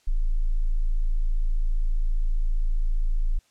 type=tone; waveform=sine; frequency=27.5 Hz; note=A0; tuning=in tune; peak=-19 dBFS; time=0.07-3.39 s; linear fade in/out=10 ms; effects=white hiss -64 dBFS RMS until 3.5 s + low-pass 8000 Hz 12 dB/octave